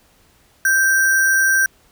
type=tone with sample-and-hold; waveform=sine; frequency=1568 Hz; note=G6; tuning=in tune; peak=-12 dBFS; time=0.65-1.66 s; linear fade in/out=2 ms; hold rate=7350 Hz; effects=pink hiss -55 dBFS RMS until 1.91 s